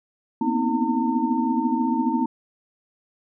sine tone cluster, 235.4 / 247.4 / 261.8 / 317.3 / 908 Hz, A#3 / B3 / C4 / D#4 / A#5, +17 / +3 / +1 / +34 / -46 cents, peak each -26 dBFS, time 0.41-2.26 s, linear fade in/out 5 ms, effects none

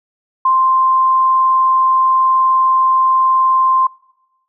sine tone, 1046.5 Hz, C6, in tune, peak -9 dBFS, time 0.45-3.87 s, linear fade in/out 5 ms, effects noise-tail reverb RT60 1.0 s tail -25 dB re dry

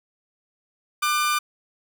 sawtooth tone pair together, 1196.4 / 1500 Hz, D6 / F#6, +32 / +23 cents, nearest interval major third, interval 391 cents, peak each -17 / -25 dBFS, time 1.02-1.39 s, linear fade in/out 10 ms, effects none

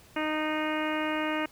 harmonic tone with a mistuned harmonic, 308.5 Hz, D#4, 15 cents flat, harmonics 1 / 2 / 3 / 4 / 5 / 6 / 7 / 8 / 9, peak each -31 / -34 / -36 / -37 / -38 / -39 / -39 / -40 / -41 dBFS, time 0.16-1.46 s, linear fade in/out 5 ms, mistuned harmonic 9, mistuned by +42 cents, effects pink hiss -56 dBFS RMS until 1.51 s

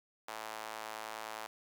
sawtooth tone with high-pass filter, 109.7 Hz, A2, 5 cents flat, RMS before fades -44 dBFS, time 0.28-1.47 s, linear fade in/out 5 ms, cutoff 820 Hz, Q 1.5, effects none

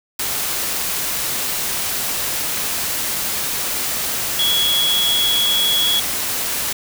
sine tone in noise, 3348 Hz, G#7, 13 cents sharp, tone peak -15 dBFS, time 4.39-6 s, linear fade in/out 5 ms, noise white, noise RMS -22 dBFS, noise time 0.19-6.73 s, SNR +4 dB, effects none

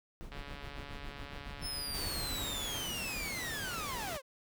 brown noise with tremolo, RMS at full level -43 dBFS, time 0.21-2.44 s, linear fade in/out 0 ms, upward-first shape sine, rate 7.2 Hz, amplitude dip 65%
click train, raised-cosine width 0.3 ms, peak -31 dBFS, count 357, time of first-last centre 0.32-2.827 s, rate 142 Hz
sawtooth linear sweep, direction down, 5310 to 497.1 Hz, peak -35 dBFS, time 1.61-4.22 s, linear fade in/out 50 ms
pink noise, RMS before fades -42 dBFS, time 1.93-4.18 s, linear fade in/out 20 ms
effects none

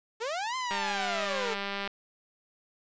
sawtooth linear two-way sweep, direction up then down, 423.8 to 1046.5 to 423.8 Hz, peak -27 dBFS, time 0.2-1.55 s, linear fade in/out 20 ms, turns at 0.56 s
click train, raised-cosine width 0.3 ms, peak -18 dBFS, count 233, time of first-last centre 0.71-1.876 s, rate 199 Hz
effects resampled to 16000 Hz + 9-bit

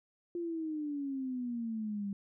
sine exponential sweep, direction down, 349.2 to 196.6 Hz, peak -34 dBFS, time 0.35-2.13 s, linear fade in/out 2 ms, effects none

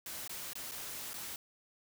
white noise with dropouts, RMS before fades -43 dBFS, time 0.06-1.36 s, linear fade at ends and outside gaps 2 ms, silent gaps 0.277-0.294 / 0.533-0.554 / 0.713-0.718 / 1.134-1.14 s, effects none

